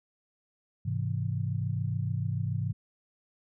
sine chord, Ab augmented, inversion none, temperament equal, 103.83 / 130.81 / 164.81 Hz, Ab2 / C3 / E3, 0 / 0 / 0 cents, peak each -31 / -32 / -35 dBFS, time 0.85-2.73 s, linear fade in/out 10 ms, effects none

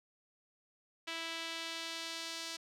sawtooth tone with band-pass filter sweep, 329.6 Hz, E4, in tune, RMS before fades -42 dBFS, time 1.07-2.57 s, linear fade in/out 10 ms, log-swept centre 3000 to 4800 Hz, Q 1.4, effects none

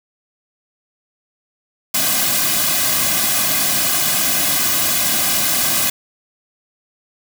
white noise with comb filter, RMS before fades -17 dBFS, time 1.94-5.9 s, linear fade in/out 5 ms, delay 2.2 ms, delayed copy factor -0.95, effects none

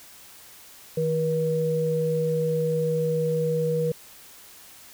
sine tone pair together, 158.7 / 480.7 Hz, D#3 / B4, +35 / -47 cents, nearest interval octave + perfect fifth, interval 1918 cents, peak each -26 / -23 dBFS, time 0.97-3.92 s, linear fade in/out 5 ms, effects white hiss -48 dBFS RMS until 4.93 s

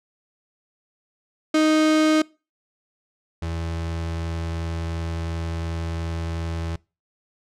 35% pulse tone pair in turn, 311.1 / 82.81 Hz, D#4 / E2, 0 / +8 cents, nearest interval octave + major seventh, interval 2292 cents, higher first, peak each -14 / -24 dBFS, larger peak first, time 1.54-2.22 / 3.42-6.76 s, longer second, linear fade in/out 5 ms, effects noise-tail reverb RT60 0.3 s tail -24 dB re dry + low-pass 7000 Hz 12 dB/octave

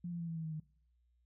sine tone with pitch steps, 174.61 / 171.21 / 167.88 / 164.62 / 161.42 / 158.28 / 155.2 Hz, F3 / F3 / E3 / E3 / E3 / D#3 / D#3, 0 / -34 / +32 / -2 / -36 / +30 / -4 cents, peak -38 dBFS, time 0.04-0.6 s, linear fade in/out 5 ms, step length 80 ms, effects noise-tail reverb RT60 0.5 s tail -21 dB re dry + added 60 Hz sine -70 dBFS peak until 1.25 s

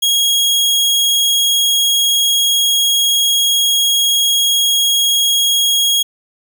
sawtooth tone, 3293 Hz, G#7, 15 cents flat, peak -8 dBFS, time 0.02-6.03 s, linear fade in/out 10 ms, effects none

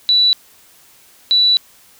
sine tone pair in turn, 3950 / 3950 Hz, B7 / B7, 0 / 0 cents, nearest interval unison, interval 0 cents, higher neither, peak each -9 dBFS, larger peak neither, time 0.09-0.33 / 1.31-1.57 s, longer second, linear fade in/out 0 ms, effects white hiss -48 dBFS RMS until 1.99 s

